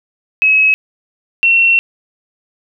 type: tone pair in turn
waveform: sine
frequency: 2565 / 2718 Hz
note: E7 / F7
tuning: -48 / -48 cents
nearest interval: minor second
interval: 100 cents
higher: second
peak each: -7 dBFS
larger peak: neither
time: 0.42-0.74 / 1.43-1.79 s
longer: second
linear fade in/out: 0 ms
effects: none